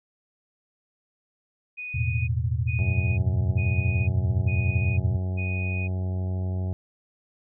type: tone bursts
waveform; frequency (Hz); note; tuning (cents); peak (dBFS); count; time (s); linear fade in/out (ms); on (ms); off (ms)
sine; 2482; D#7; -5; -32; 5; 1.77-5.88; 20; 510; 390
type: chord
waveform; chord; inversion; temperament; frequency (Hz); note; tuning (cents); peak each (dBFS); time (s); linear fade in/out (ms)
sine; E suspended fourth; none; equal; 82.41 / 110 / 123.47; E2 / A2 / B2; 0 / 0 / 0; -27; 1.94-5.17; 10
type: harmonic tone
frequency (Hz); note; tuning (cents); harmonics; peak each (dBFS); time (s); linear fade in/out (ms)
92.5; F#2; 0; 1 / 2 / 3 / 4 / 5 / 6 / 7 / 8 / 9; -25 / -35 / -45 / -43 / -50 / -51 / -45 / -53 / -52; 2.79-6.73; 0
effects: none